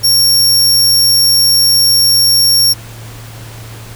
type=tone; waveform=sawtooth; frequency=5520 Hz; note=F8; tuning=21 cents flat; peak=-4 dBFS; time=0.03-2.74 s; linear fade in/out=20 ms; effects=added 113 Hz sine -29 dBFS peak until 3.95 s + pink hiss -34 dBFS RMS until 3.95 s